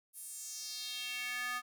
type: tone with high-pass filter sweep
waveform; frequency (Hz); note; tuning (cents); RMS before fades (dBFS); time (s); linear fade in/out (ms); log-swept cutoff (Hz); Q
square; 246.9; B3; 0; -41; 0.13-1.62; 50; 11000 to 1300; 2.9
effects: none